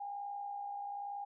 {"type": "tone with amplitude modulation", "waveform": "sine", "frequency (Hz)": 810, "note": "G#5", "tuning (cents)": -43, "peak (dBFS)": -37, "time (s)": [0, 1.25], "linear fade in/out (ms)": 10, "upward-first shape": "sine", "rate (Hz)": 61, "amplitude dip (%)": 45, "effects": []}